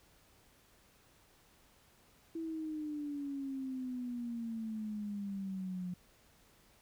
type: exponential sweep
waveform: sine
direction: down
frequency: 330 to 177.9 Hz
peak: -37 dBFS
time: 2.35-5.94 s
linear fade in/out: 5 ms
effects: pink hiss -66 dBFS RMS until 6.81 s